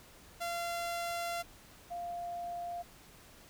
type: tone pair in turn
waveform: sawtooth / sine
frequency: 687 / 697 Hz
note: F5 / F5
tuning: -29 / -4 cents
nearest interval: unison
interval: 25 cents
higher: second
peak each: -31 / -37 dBFS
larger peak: first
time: 0.4-1.43 / 1.9-2.83 s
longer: first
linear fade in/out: 20 ms
effects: pink hiss -57 dBFS RMS until 3.49 s